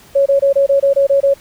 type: tone bursts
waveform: sine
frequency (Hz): 554.4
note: C#5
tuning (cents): 0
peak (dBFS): -8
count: 9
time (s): 0.15-1.34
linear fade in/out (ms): 10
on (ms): 110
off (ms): 25
effects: pink hiss -44 dBFS RMS until 1.4 s